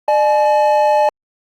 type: tone pair together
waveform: triangle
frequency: 602 / 853 Hz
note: D5 / G#5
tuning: +43 / +46 cents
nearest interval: tritone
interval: 603 cents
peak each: -11 dBFS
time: 0.08-1.09 s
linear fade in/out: 2 ms
effects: Opus 24 kbps